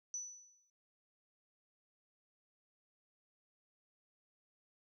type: tone with exponential decay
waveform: sine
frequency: 5960 Hz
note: F#8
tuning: 12 cents sharp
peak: -37 dBFS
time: 0.14-0.7 s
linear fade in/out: 1 ms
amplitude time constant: 120 ms
effects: none